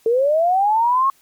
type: linear sweep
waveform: sine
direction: up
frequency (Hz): 440 to 1100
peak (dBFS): -13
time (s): 0.06-1.1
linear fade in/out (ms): 2
effects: white hiss -56 dBFS RMS until 1.21 s + MP3 96 kbps